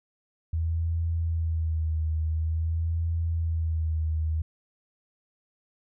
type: tone with vibrato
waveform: sine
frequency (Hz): 81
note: E2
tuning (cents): -30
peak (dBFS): -24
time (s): 0.53-4.42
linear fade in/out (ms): 5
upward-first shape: sine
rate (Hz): 0.48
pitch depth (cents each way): 45
effects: none